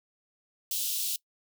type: high-pass noise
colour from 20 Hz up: white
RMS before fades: -31 dBFS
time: 0.71-1.16 s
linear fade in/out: 2 ms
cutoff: 2900 Hz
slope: 48 dB/octave
effects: noise-tail reverb RT60 0.1 s tail -22 dB re dry